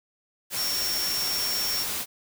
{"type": "tone in noise", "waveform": "sine", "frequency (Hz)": 5490, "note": "F8", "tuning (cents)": -31, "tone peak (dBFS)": -27, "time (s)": [0.55, 1.86], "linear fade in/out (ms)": 50, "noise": "white", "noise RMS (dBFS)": -30, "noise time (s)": [0.5, 2.06], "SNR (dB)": 0, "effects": []}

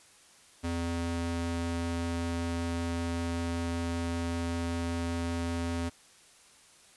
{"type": "ring-modulated tone", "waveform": "square", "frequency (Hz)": 169.4, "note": "E3", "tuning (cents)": 48, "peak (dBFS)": -28, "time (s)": [0.63, 5.9], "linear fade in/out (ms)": 20, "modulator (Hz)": 86, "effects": ["white hiss -58 dBFS RMS until 6.96 s", "resampled to 24000 Hz"]}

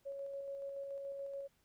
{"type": "tone with tremolo", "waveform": "sine", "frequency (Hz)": 554.4, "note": "C#5", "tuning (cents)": 0, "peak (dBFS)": -40, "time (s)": [0.05, 1.48], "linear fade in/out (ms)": 20, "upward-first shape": "square", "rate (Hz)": 7, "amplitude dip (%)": 25, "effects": ["pink hiss -75 dBFS RMS until 1.64 s"]}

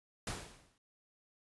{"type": "noise with exponential decay", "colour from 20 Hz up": "pink", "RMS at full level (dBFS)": -37, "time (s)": [0.27, 0.78], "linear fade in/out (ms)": 2, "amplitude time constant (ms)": 110, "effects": ["resampled to 24000 Hz"]}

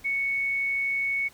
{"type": "tone", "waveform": "sine", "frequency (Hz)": 2217, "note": "C#7", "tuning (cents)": 0, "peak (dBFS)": -24, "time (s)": [0.04, 1.29], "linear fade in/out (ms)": 20, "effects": ["pink hiss -54 dBFS RMS until 1.33 s"]}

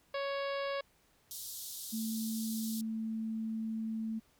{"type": "harmonic tone", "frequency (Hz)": 556, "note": "C#5", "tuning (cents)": 5, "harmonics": [1, 2, 3, 4, 5, 6, 7, 8, 9], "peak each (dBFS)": [-35, -41, -45, -47, -49, -51, -52, -53, -54], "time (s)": [0.14, 0.81], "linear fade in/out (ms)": 5}
{"type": "band-pass noise", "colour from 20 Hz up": "white", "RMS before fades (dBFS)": -44, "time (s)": [1.31, 2.81], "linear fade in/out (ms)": 0, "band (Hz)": [3500, 16000], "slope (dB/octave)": 48}
{"type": "tone", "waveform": "sine", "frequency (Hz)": 221.9, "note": "A3", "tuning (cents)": 15, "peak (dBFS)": -34, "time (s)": [1.92, 4.2], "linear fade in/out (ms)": 20}
{"effects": ["pink hiss -69 dBFS RMS until 4.39 s"]}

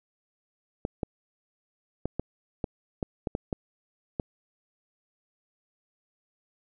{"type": "clicks", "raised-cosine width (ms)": 2, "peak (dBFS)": -15, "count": 10, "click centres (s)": [0.851, 1.032, 2.056, 2.196, 2.642, 3.028, 3.272, 3.351, 3.528, 4.198], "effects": []}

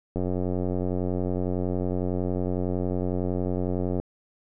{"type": "click train", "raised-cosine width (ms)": 2, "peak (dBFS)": -15, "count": 350, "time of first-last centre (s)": [0.16, 3.999], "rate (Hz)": 90.9, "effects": []}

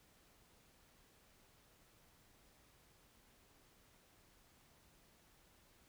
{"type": "silence", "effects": ["pink hiss -69 dBFS RMS until 5.88 s"]}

